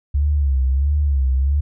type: tone with vibrato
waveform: sine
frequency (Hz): 69.3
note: C#2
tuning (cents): 0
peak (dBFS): -14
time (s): 0.14-1.61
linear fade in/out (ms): 10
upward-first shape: sine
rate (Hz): 1.5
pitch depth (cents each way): 110
effects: none